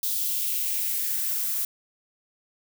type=noise with high-pass filter sweep; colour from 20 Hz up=violet; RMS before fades=-27 dBFS; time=0.03-1.65 s; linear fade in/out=2 ms; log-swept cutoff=3700 to 1100 Hz; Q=2.1; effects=none